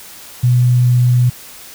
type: tone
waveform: sine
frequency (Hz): 123.47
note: B2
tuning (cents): 0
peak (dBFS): -8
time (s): 0.43-1.3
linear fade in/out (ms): 10
effects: white hiss -36 dBFS RMS until 1.74 s

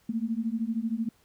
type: beating tone pair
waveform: sine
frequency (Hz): 220 / 233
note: A3 / A#3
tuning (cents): 0 / -1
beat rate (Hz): 13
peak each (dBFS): -30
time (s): 0.09-1.09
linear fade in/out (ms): 5
effects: pink hiss -65 dBFS RMS until 1.24 s

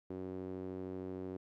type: tone with band-pass filter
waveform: sawtooth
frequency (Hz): 93.1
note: F#2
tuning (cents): +11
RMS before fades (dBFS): -43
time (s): 0.1-1.37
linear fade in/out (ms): 5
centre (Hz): 350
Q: 2.4
effects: none

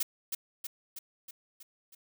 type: noise with echo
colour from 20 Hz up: blue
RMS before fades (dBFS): -30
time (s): 0-0.03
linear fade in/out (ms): 5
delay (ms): 320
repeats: 6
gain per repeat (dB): -4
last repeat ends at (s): 1.95
effects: none

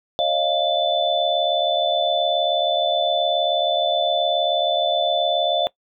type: tone cluster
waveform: sine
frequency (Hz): 547 / 614 / 693 / 3513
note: C#5 / D#5 / F5 / A7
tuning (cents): -23 / -23 / -14 / -3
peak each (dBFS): -26 / -23 / -21 / -23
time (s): 0.19-5.67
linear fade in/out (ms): 0
effects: noise-tail reverb RT60 0.1 s tail -21 dB re dry

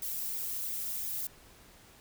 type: noise with flanger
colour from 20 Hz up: violet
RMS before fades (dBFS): -36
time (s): 0.02-1.27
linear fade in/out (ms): 2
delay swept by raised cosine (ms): 0.68 to 2.58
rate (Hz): 2.9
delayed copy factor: -0.85
effects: pink hiss -57 dBFS RMS until 2 s

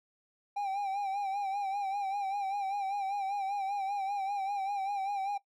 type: tone with vibrato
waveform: triangle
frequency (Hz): 793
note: G5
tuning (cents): +20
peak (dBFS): -29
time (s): 0.56-5.38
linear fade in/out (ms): 10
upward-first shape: sine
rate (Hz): 5.1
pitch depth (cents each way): 61
effects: noise-tail reverb RT60 0.1 s tail -18 dB re dry

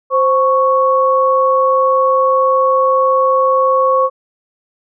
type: tone pair together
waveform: sine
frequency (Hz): 523.2 / 1108.7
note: C5 / C#6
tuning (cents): 0 / 0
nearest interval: octave + minor second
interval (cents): 1300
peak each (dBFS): -12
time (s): 0.1-4.1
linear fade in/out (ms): 50
effects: none

